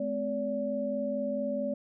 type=tone cluster; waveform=sine; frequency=213.2 / 257.7 / 574 Hz; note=G#3 / C4 / D5; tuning=+46 / -26 / -40 cents; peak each=-35 / -35 / -31 dBFS; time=0-1.74 s; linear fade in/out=5 ms; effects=none